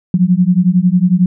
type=beating tone pair; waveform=sine; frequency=175.1 / 186.1 Hz; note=F3 / F#3; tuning=+5 / +10 cents; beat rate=11 Hz; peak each=-11 dBFS; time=0.14-1.26 s; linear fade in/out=2 ms; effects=none